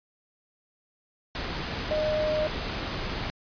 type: tone in noise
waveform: sine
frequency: 614 Hz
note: D#5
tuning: 23 cents flat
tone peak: -24 dBFS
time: 1.91-2.47 s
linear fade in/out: 0 ms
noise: pink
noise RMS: -32 dBFS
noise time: 1.35-3.3 s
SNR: +5 dB
effects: resampled to 11025 Hz